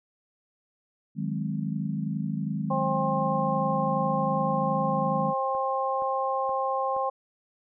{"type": "chord", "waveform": "sine", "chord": "Ab dominant seventh", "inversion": "second", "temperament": "equal", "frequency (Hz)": [155.56, 185, 207.7, 261.6], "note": ["Eb3", "Gb3", "Ab3", "C4"], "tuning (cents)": [0, 0, 0, 0], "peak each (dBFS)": [-31, -34, -31, -37], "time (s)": [1.15, 5.34], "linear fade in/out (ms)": 50}
{"type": "harmonic tone", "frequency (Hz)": 265.8, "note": "C4", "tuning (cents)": 27, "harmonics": [2, 3, 4], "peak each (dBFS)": [-29, -29, -29], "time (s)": [2.7, 7.1], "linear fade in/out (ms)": 10}
{"type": "click train", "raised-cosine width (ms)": 1, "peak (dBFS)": -30, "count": 4, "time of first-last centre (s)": [5.55, 6.965], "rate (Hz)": 2.12}
{"effects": []}